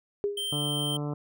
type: tone with exponential decay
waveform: sine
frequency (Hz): 406.9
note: G#4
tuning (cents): -35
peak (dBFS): -22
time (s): 0.24-0.58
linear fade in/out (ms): 0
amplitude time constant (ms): 73
type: tone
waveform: square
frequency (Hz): 3136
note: G7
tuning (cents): 0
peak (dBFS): -30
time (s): 0.37-0.97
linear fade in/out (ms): 5
type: harmonic tone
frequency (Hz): 146.83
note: D3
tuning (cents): 0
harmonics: 1 / 2 / 3 / 4 / 5 / 6 / 7 / 8 / 9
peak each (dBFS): -31 / -35 / -39 / -42 / -45 / -49 / -47 / -51 / -50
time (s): 0.52-1.14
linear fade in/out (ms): 5
effects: none